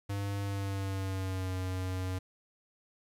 square tone with pitch glide, 100 to 92.77 Hz, G2 to F#2, +35 to +5 cents, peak -33 dBFS, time 0.09-2.19 s, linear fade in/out 10 ms, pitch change -130 cents, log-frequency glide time 0.43-1.53 s, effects resampled to 32000 Hz + 11-bit

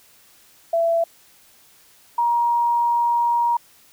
sine tone pair in turn, 669 / 946.1 Hz, E5 / A#5, +25 / +25 cents, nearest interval tritone, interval 600 cents, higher second, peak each -16 dBFS, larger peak neither, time 0.73-1.04 / 2.18-3.57 s, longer second, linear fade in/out 5 ms, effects white hiss -53 dBFS RMS until 3.92 s

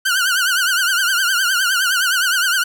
sawtooth tone with vibrato, 1480 Hz, F#6, in tune, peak -11 dBFS, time 0.05-2.64 s, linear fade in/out 10 ms, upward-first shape triangle, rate 9.7 Hz, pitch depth 140 cents each way, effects none

